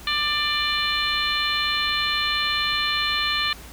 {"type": "harmonic tone", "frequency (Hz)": 593, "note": "D5", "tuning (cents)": 17, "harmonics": [2, 3, 4, 5, 6, 7], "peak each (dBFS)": [-28, -28, -28, -28, -28, -28], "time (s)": [0.07, 3.53], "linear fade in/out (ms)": 2, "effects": ["added 56 Hz sine -43 dBFS peak until 3.72 s", "pink hiss -43 dBFS RMS until 3.72 s"]}